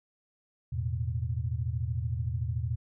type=chord; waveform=sine; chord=E suspended fourth; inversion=none; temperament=equal; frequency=82.41 / 110 / 123.47 Hz; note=E2 / A2 / B2; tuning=0 / 0 / 0 cents; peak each=-33 dBFS; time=0.72-2.76 s; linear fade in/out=10 ms; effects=none